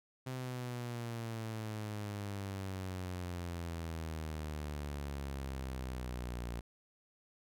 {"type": "exponential sweep", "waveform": "sawtooth", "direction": "down", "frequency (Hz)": [130, 58.27], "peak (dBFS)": -35, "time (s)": [0.26, 6.61], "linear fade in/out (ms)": 10, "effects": []}